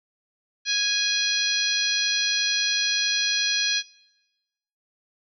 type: harmonic tone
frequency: 829 Hz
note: G#5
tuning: 3 cents flat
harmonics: 2 / 3 / 4 / 5 / 6 / 7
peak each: -30 / -29 / -28 / -25 / -32 / -29 dBFS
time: 0.65-3.83 s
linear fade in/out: 50 ms
effects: noise-tail reverb RT60 1.0 s tail -22 dB re dry